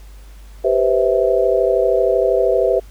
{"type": "chord", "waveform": "sine", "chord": "C major seventh", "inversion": "second", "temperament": "just", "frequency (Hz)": [392.4, 490.5, 523.3, 654.1], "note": ["G4", "B4", "C5", "E5"], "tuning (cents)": [2, -12, 0, -14], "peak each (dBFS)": -18, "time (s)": [0.64, 2.8], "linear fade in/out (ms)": 10, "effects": ["added 50 Hz sine -36 dBFS peak until 2.9 s", "pink hiss -50 dBFS RMS until 2.9 s"]}